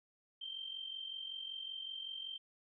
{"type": "tone with amplitude modulation", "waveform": "sine", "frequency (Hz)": 3139, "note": "G7", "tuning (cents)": 2, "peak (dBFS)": -39, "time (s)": [0.41, 2.38], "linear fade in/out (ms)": 10, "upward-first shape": "sine", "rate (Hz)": 45.3, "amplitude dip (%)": 65, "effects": []}